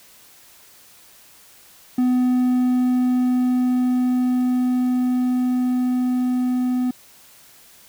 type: tone with level ramp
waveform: triangle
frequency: 250.8 Hz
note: B3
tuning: 27 cents sharp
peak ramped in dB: -13 to -16 dBFS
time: 1.98-6.91 s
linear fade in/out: 5 ms
effects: white hiss -49 dBFS RMS until 7.88 s